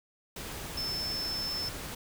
sine tone in noise, 5280 Hz, E8, 2 cents sharp, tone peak -32 dBFS, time 0.77-1.69 s, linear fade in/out 5 ms, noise pink, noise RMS -40 dBFS, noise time 0.36-1.95 s, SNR +5 dB, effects none

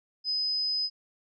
sine tone, 5030 Hz, D#8, 18 cents sharp, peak -26 dBFS, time 0.24-0.9 s, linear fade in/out 50 ms, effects none

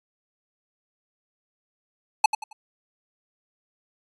square tone with echo, 862 Hz, A5, 36 cents flat, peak -12 dBFS, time 2.24-2.26 s, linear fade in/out 5 ms, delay 90 ms, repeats 3, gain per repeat -10 dB, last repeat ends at 2.53 s, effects resampled to 24000 Hz

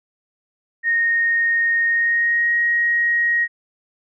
sine tone with pitch glide, 1854 to 1884.2 Hz, A#6 to A#6, -10 to +18 cents, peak -15 dBFS, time 0.83-3.48 s, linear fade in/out 50 ms, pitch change +28 cents, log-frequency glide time 1.88-2.55 s, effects none

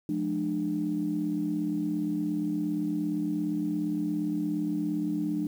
sine tone cluster, 174.2 / 211.5 / 299.9 Hz, F3 / G#3 / D4, -4 / +32 / +36 cents, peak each -33 / -33 / -28 dBFS, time 0.09-5.47 s, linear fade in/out 2 ms, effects tanh soft clip ceiling -18 dBFS + 9-bit

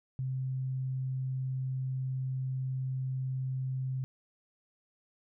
sine tone, 130.81 Hz, C3, in tune, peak -31 dBFS, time 0.19-4.04 s, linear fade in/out 0 ms, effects none

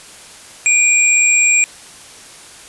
sine tone pair together, 2387 / 7589 Hz, D7 / A#8, +28 / +30 cents, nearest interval octave + minor sixth, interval 2002 cents, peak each -12 dBFS, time 0.66-1.64 s, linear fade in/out 0 ms, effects white hiss -38 dBFS RMS until 2.68 s + resampled to 24000 Hz

